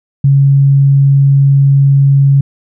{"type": "tone", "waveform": "sine", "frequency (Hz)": 138.59, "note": "C#3", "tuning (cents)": 0, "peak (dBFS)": -4, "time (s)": [0.24, 2.41], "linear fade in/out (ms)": 5, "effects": []}